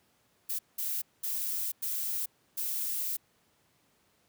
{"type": "noise bursts at uneven times", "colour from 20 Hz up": "violet", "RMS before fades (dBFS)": -33, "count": 5, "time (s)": [[0.49, 0.59], [0.78, 1.02], [1.23, 1.72], [1.82, 2.26], [2.57, 3.17]], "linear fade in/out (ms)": 10, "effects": ["pink hiss -69 dBFS RMS until 4.28 s", "high-pass 100 Hz 12 dB/octave"]}